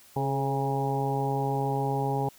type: harmonic tone with a mistuned harmonic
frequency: 136.4 Hz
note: C#3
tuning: 28 cents flat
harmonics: 1 / 2 / 3 / 4 / 5 / 6 / 7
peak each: -29 / -35 / -32 / -38 / -40 / -30 / -39 dBFS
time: 0.16-2.29 s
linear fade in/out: 5 ms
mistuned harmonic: 3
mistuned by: +29 cents
effects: white hiss -55 dBFS RMS until 2.38 s